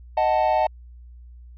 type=chord; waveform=triangle; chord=D# diminished; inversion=none; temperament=equal; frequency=622.3 / 740 / 880 Hz; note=D#5 / F#5 / A5; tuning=0 / 0 / 0 cents; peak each=-20 dBFS; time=0.17-0.67 s; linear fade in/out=5 ms; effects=added 60 Hz sine -41 dBFS peak until 1.57 s + resampled to 11025 Hz